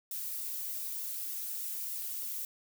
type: noise with flanger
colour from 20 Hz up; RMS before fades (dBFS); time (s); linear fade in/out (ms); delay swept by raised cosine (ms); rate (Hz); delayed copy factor
violet; -38; 0.11-2.45; 2; 1.2 to 3; 3.3; -0.95
effects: none